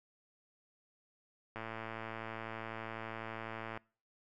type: click train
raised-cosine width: 0.5 ms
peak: -27 dBFS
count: 249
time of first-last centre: 1.56-3.774 s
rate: 112 Hz
effects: noise-tail reverb RT60 0.4 s tail -24 dB re dry